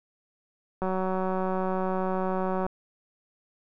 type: click train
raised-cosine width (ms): 1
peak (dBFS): -16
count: 346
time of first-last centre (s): 0.82-2.665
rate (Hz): 187
effects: none